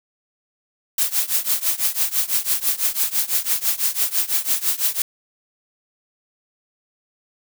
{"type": "noise with tremolo", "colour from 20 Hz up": "blue", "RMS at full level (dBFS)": -17, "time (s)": [0.98, 5.02], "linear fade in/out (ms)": 2, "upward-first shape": "triangle", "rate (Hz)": 6, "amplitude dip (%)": 95, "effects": []}